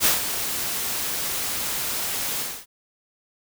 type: noise with ADSR envelope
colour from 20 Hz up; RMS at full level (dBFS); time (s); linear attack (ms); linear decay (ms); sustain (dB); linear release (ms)
white; -17; 0-2.66; 53; 140; -10; 270
effects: none